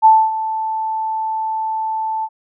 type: tone with ADSR envelope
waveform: sine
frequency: 880 Hz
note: A5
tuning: in tune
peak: -4 dBFS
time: 0.02-2.29 s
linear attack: 33 ms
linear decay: 250 ms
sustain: -14 dB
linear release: 52 ms
effects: none